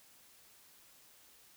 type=silence; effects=white hiss -62 dBFS RMS until 1.56 s